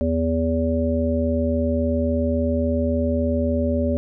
harmonic tone, 81.8 Hz, E2, 13 cents flat, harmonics 1 / 3 / 5 / 7, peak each -23 / -22 / -29 / -24 dBFS, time 0.01-3.97 s, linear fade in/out 0 ms, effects none

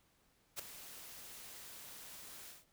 white noise with ADSR envelope, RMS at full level -40 dBFS, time 0.56-2.65 s, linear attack 32 ms, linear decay 6 ms, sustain -12 dB, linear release 170 ms, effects pink hiss -73 dBFS RMS until 2.72 s

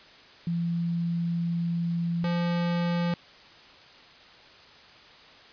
sine / square tone pair in turn, 170 / 172.77 Hz, F3 / F3, -46 / -18 cents, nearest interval unison, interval 28 cents, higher second, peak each -25 dBFS, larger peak neither, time 0.47-2.24 / 2.24-3.14 s, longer first, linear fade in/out 2 ms, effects white hiss -51 dBFS RMS until 5.52 s + resampled to 11025 Hz

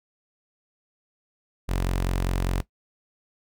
sawtooth tone, 45 Hz, F#1, 47 cents flat, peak -19 dBFS, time 1.68-2.62 s, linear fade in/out 20 ms, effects noise-tail reverb RT60 0.1 s tail -17 dB re dry

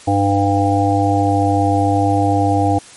harmonic tone, 99.9 Hz, G2, 33 cents sharp, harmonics 1 / 3 / 5 / 7 / 8, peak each -17 / -17 / -22 / -19 / -18 dBFS, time 0.07-2.79 s, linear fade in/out 10 ms, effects white hiss -40 dBFS RMS until 2.96 s + MP3 48 kbps

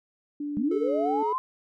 sine tone with pitch glide, 291.8 to 289.6 Hz, D4 to D4, -11 to -24 cents, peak -29 dBFS, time 0.4-1.23 s, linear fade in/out 5 ms, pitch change -13 cents, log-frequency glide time 0.92-0.97 s
sine linear sweep, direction up, 194.1 to 1056 Hz, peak -25 dBFS, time 0.57-1.38 s, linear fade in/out 0 ms
triangle tone with vibrato, 430.8 Hz, A4, 37 cents flat, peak -26 dBFS, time 0.71-1.33 s, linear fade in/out 5 ms, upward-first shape square, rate 2.9 Hz, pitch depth 21 cents each way
effects none

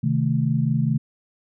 sine chord, A diminished, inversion first, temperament equal, 130.81 / 155.56 / 220 Hz, C3 / Eb3 / A3, 0 / 0 / 0 cents, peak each -22 / -22 / -24 dBFS, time 0.03-0.98 s, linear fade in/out 10 ms, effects none

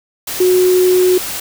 sine tone in noise, 365.9 Hz, F#4, 19 cents flat, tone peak -8 dBFS, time 0.4-1.18 s, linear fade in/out 5 ms, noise white, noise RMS -23 dBFS, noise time 0.27-1.4 s, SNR +12 dB, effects none

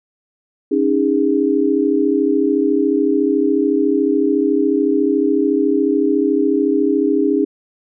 sine chord, C# suspended second, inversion none, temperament equal with one note detuned, 277.2 / 311.1 / 408.4 Hz, C#4 / D#4 / G#4, 0 / 0 / -29 cents, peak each -17 dBFS, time 0.71-7.45 s, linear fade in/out 10 ms, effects none

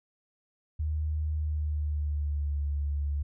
sine tone with pitch glide, 76.8 to 72.07 Hz, D#2 to D2, -22 to -32 cents, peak -27 dBFS, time 0.79-3.23 s, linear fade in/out 10 ms, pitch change -110 cents, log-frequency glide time 1.34-2.59 s, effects none

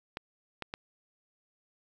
clicks, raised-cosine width 0.3 ms, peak -20 dBFS, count 3, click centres 0.171 / 0.623 / 0.739 s, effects 10-bit

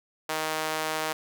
sawtooth tone with high-pass filter, 156.8 Hz, D#3, 14 cents sharp, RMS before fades -30 dBFS, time 0.29-1.13 s, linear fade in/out 5 ms, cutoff 670 Hz, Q 0.88, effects none

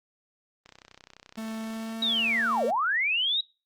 click train, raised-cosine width 0.2 ms, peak -30 dBFS, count 41, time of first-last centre 0.66-1.926 s, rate 31.6 Hz
45% pulse tone with pitch glide, 221.8 to 228.6 Hz, A3 to A#3, +14 to -34 cents, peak -33 dBFS, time 1.37-2.71 s, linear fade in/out 10 ms, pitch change +52 cents, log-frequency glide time 1.61-2.49 s
sine linear two-way sweep, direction down then up, 3890 to 440 to 3890 Hz, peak -23 dBFS, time 2.02-3.41 s, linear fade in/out 5 ms, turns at 2.65 s
effects noise-tail reverb RT60 0.3 s tail -23 dB re dry + Opus 32 kbps

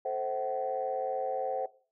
sine chord, F# half-diminished seventh, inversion first, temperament equal with one note detuned, 440 / 523.3 / 659.3 / 758.2 Hz, A4 / C5 / E5 / F#5, 0 / 0 / 0 / +42 cents, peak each -38 / -33 / -38 / -34 dBFS, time 0.05-1.66 s, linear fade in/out 5 ms, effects noise-tail reverb RT60 0.4 s tail -18 dB re dry + tanh soft clip ceiling -21 dBFS

